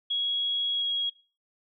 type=tone with pitch glide; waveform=sine; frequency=3322 to 3303 Hz; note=G#7 to G#7; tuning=0 to -10 cents; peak=-25 dBFS; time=0.1-1.1 s; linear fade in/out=10 ms; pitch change=-10 cents; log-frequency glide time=0.74-0.84 s; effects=noise-tail reverb RT60 0.4 s tail -23 dB re dry